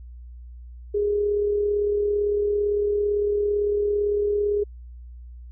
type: tone with amplitude modulation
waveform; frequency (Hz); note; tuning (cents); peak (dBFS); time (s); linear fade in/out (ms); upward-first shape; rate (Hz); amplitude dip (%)
sine; 411.9; G#4; -14; -18; 0.94-4.64; 10; sine; 37.8; 35
effects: added 60 Hz sine -38 dBFS peak until 5.51 s